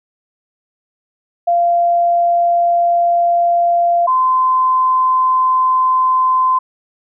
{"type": "tone pair in turn", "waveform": "sine", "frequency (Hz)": [691, 1030.6], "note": ["F5", "C6"], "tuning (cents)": [-19, -27], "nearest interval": "perfect fifth", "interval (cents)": 692, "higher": "second", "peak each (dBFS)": [-10, -10], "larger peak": "neither", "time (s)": [[1.47, 4.07], [4.07, 6.59]], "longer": "first", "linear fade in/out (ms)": 10, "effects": []}